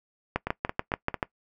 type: two click trains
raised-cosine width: 0.5 ms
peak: -14 / -10 dBFS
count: 4 / 7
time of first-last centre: 0.47-1.143 / 0.36-1.228 s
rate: 4.46 / 6.91 Hz
effects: noise-tail reverb RT60 0.1 s tail -21 dB re dry